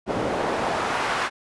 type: noise with band-pass filter sweep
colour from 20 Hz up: pink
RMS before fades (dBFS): -25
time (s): 0.06-1.3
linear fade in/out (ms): 50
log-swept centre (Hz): 420 to 1400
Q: 1
effects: resampled to 24000 Hz